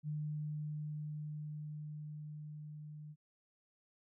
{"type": "tone with level ramp", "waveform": "sine", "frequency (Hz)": 150.9, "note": "D3", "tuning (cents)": 47, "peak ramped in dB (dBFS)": [-36, -47], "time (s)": [0.03, 3.16], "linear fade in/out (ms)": 50, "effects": []}